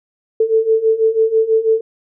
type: beating tone pair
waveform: sine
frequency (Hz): 440.6 / 446.7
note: A4 / A4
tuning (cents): +2 / +26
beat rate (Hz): 6.1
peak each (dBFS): -16 / -13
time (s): 0.4-1.81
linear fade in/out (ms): 5
effects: none